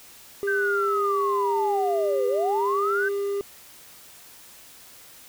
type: tone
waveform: triangle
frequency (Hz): 401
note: G4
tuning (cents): +39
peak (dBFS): -22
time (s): 0.43-3.41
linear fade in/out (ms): 0
type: linear two-way sweep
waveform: sine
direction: down then up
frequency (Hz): 1573 to 481.6 to 1573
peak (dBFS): -23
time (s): 0.47-3.09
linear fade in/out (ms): 10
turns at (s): 2.27
effects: white hiss -48 dBFS RMS until 5.28 s